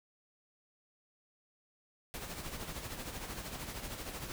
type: noise with tremolo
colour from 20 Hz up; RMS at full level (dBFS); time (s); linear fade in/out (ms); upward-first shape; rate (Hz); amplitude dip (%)
pink; -41; 2.14-4.32; 0; sine; 13; 50
effects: none